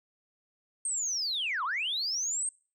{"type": "linear two-way sweep", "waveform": "sine", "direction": "down then up", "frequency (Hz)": [8570, 956, 8570], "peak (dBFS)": -28, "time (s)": [0.85, 2.49], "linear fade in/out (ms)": 2, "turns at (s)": 1.64, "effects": ["noise-tail reverb RT60 0.4 s tail -26 dB re dry", "tanh soft clip ceiling -24 dBFS"]}